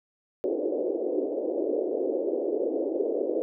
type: band-pass noise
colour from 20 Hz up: white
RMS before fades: -28 dBFS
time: 0.44-3.42 s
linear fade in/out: 0 ms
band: 300 to 550 Hz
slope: 48 dB/octave
effects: none